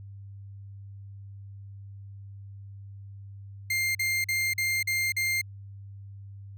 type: tone bursts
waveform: 40% pulse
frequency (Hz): 2106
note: C7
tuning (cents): +11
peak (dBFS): -24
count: 6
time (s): 3.7-5.415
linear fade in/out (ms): 5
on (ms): 250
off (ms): 43
effects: added 99 Hz sine -41 dBFS peak until 6.57 s